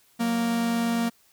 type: tone pair together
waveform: 45% pulse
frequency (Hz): 184.3 / 232.9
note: F#3 / A#3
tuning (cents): -7 / -1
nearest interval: major third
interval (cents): 406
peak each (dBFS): -34 / -23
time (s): 0.19-1.1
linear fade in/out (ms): 20
effects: white hiss -61 dBFS RMS until 1.32 s